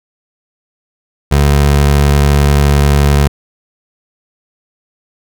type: tone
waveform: 25% pulse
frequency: 71.5 Hz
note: D2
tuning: 46 cents flat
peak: -3 dBFS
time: 1.31-3.28 s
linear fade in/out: 10 ms
effects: none